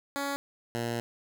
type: tone pair in turn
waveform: 10% pulse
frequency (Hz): 280.5 / 117.53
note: C#4 / A#2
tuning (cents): +21 / +15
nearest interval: octave + minor third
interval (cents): 1506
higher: first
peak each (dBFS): -22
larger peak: neither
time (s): 0.16-0.36 / 0.75-1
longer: second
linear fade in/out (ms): 0
effects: none